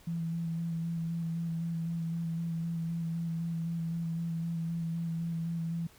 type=tone with vibrato; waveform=sine; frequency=166.2 Hz; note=E3; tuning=15 cents sharp; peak=-31 dBFS; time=0.07-5.87 s; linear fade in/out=5 ms; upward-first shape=square; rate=3.9 Hz; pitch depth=16 cents each way; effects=pink hiss -59 dBFS RMS until 5.98 s